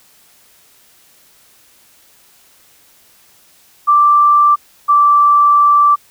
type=tone pair in turn; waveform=sine; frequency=1174.7 / 1167.3 Hz; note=D6 / D6; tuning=0 / -11 cents; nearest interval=unison; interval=11 cents; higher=first; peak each=-6 dBFS; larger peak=neither; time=3.87-4.56 / 4.88-5.96 s; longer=second; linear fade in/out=20 ms; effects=white hiss -49 dBFS RMS until 6.1 s